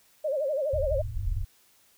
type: tone with vibrato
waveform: sine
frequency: 574 Hz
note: D5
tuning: 40 cents flat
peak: -25 dBFS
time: 0.24-1.02 s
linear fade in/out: 10 ms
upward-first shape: sine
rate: 12 Hz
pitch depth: 150 cents each way
type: low-pass noise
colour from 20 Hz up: pink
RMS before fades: -30 dBFS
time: 0.73-1.45 s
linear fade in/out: 5 ms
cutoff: 110 Hz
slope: 96 dB/octave
effects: white hiss -62 dBFS RMS until 1.97 s